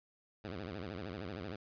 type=tone with vibrato; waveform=10% pulse; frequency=95.2 Hz; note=F#2; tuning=50 cents sharp; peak=-33 dBFS; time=0.44-1.56 s; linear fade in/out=5 ms; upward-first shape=sine; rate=13 Hz; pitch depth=230 cents each way; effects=resampled to 11025 Hz